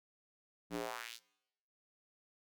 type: tone with high-pass filter sweep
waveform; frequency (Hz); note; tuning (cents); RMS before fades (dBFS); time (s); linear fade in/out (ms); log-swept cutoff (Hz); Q
square; 58.27; A#1; 0; -43; 0.7-1.2; 50; 200 to 5200; 1.8
effects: noise-tail reverb RT60 0.9 s tail -23 dB re dry